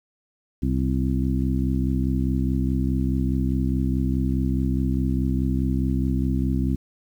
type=harmonic tone with a mistuned harmonic; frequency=64.8 Hz; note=C2; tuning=16 cents flat; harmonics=1 / 2 / 3 / 4 / 5; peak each=-24 / -26 / -27 / -26 / -33 dBFS; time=0.62-6.76 s; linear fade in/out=10 ms; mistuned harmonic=5; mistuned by=+33 cents; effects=9-bit